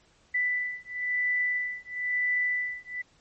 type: beating tone pair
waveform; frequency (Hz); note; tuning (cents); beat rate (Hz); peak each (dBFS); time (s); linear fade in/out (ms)
sine; 1984 / 1985; B6 / B6; +7 / +8; 1; -29; 0.34-3.02; 10
effects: pink hiss -63 dBFS RMS until 3.2 s + MP3 32 kbps

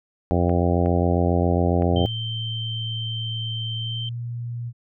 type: harmonic tone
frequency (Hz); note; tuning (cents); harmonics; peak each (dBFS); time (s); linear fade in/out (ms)
87.31; F2; 0; 1 / 2 / 3 / 4 / 5 / 6 / 7 / 8 / 9; -21 / -24 / -26 / -27 / -28 / -29 / -29 / -30 / -31; 0.31-2.06; 0
type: clicks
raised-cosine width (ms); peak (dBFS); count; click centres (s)
0.5; -24; 3; 0.495 / 0.86 / 1.822
type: tone with pitch glide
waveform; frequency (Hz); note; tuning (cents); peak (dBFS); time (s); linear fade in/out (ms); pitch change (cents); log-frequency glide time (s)
sine; 113.6 to 119.11; A#2 to A#2; -44 to +38; -27; 1.91-4.73; 50; +82; 3.75-4.16
type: tone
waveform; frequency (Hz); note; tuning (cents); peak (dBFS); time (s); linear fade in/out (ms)
sine; 3119; G7; -9; -29; 1.96-4.09; 2
effects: none

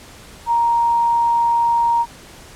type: tone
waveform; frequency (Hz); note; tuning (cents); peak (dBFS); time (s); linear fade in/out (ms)
sine; 936; A#5; +7; -13; 0.46-2.06; 50
effects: pink hiss -41 dBFS RMS until 2.55 s + low-pass 11000 Hz 12 dB/octave

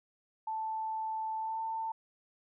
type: tone with pitch glide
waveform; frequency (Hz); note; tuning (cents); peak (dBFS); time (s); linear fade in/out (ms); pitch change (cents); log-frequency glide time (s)
sine; 880 to 893.8; A5 to A5; 0 to +27; -33; 0.47-1.92; 5; +27; 1.38-1.61
effects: none

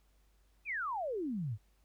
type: exponential sweep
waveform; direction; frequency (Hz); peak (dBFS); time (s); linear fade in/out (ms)
sine; down; 2602 to 95; -34; 0.65-1.58; 50
effects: added 50 Hz sine -66 dBFS peak until 1.84 s + pink hiss -75 dBFS RMS until 1.84 s

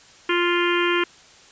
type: harmonic tone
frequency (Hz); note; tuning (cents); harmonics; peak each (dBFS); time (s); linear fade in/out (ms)
349.2; F4; 0; 1 / 3 / 4 / 5 / 6 / 7 / 8 / 9; -21 / -26 / -27 / -28 / -29 / -29 / -30 / -31; 0.29-1.04; 5
effects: white hiss -49 dBFS RMS until 1.51 s + resampled to 16000 Hz

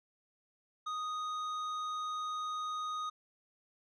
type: tone with hard clipping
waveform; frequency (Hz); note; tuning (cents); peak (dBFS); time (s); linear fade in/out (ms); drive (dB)
sine; 1244; D#6; -1; -37; 0.86-3.1; 10; 8
effects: resampled to 24000 Hz

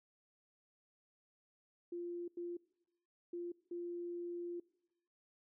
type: tone bursts at uneven times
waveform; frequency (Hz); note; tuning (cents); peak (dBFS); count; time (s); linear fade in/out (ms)
sine; 347.5; F4; -9; -40; 4; 1.92-2.28 / 2.37-2.57 / 3.33-3.52 / 3.71-4.6; 5
effects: noise-tail reverb RT60 1.0 s tail -23 dB re dry

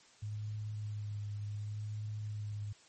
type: tone with vibrato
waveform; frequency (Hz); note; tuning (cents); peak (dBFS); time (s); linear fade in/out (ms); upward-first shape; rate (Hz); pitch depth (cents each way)
sine; 104.9; G#2; +18; -37; 0.22-2.73; 10; sine; 0.68; 24
effects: white hiss -62 dBFS RMS until 2.88 s + MP3 32 kbps

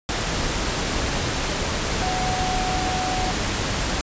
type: tone in noise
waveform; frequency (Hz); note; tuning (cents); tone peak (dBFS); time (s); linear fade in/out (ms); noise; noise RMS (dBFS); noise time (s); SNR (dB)
sine; 742; F#5; +5; -25; 2.02-3.31; 0; pink; -24; 0.09-4.01; -4
effects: resampled to 16000 Hz

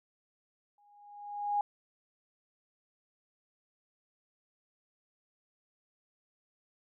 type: tone with exponential growth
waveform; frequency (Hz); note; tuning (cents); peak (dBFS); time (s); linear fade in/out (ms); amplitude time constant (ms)
sine; 822; G#5; -18; -25; 0.78-1.61; 2; 180
effects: none

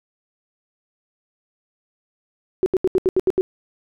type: tone bursts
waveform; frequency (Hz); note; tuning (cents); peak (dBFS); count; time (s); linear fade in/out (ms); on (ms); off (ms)
sine; 373.5; F#4; +16; -13; 8; 2.63-3.41; 0; 31; 76
effects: none

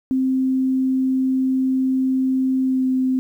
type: tone with pitch glide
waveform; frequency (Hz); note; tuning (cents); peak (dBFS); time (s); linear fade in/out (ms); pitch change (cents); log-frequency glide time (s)
sine; 261.6 to 259; C4 to C4; 0 to -17; -16; 0.11-3.19; 0; -17; 2.63-2.87
effects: 9-bit

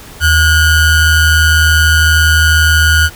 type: ring-modulated tone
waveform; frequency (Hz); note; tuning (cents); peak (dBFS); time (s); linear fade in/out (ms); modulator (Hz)
square; 762; G5; -49; -4; 0.2-3.1; 50; 683
effects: pink hiss -34 dBFS RMS until 3.15 s

